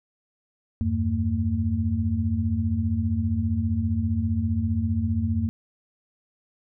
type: tone cluster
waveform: sine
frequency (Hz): 84.8 / 99.9 / 226.5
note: E2 / G2 / A#3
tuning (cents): +50 / +33 / -50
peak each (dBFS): -26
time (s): 0.81-5.49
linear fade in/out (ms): 0
effects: none